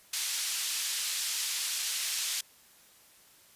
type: band-pass noise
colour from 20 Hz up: pink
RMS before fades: -33 dBFS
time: 0.13-2.41 s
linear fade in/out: 5 ms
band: 3500 to 11000 Hz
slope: 12 dB/octave
effects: white hiss -59 dBFS RMS until 3.55 s + resampled to 32000 Hz